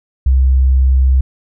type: tone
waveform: sine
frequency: 65.41 Hz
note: C2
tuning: in tune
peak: -7 dBFS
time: 0.26-1.21 s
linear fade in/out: 5 ms
effects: none